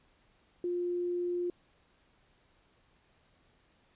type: tone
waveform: sine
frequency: 352.6 Hz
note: F4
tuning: 17 cents sharp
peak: -30 dBFS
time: 0.64-1.5 s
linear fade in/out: 2 ms
effects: pink hiss -68 dBFS RMS until 3.95 s + resampled to 8000 Hz